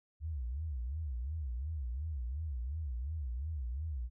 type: tone with vibrato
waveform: sine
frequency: 69.3 Hz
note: C#2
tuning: in tune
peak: -35 dBFS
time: 0.2-4.1 s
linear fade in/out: 50 ms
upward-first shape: sine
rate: 2.8 Hz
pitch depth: 280 cents each way
effects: none